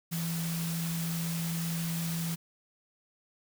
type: tone in noise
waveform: sine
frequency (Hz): 166.5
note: E3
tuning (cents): +18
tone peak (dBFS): -31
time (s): 0.11-2.36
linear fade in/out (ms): 20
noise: white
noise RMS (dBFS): -39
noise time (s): 0.11-2.36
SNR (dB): +5
effects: none